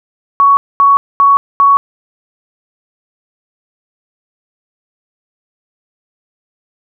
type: tone bursts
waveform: sine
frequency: 1118 Hz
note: C#6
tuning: 14 cents sharp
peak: -4 dBFS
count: 4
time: 0.4-1.77 s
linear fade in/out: 0 ms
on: 170 ms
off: 230 ms
effects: none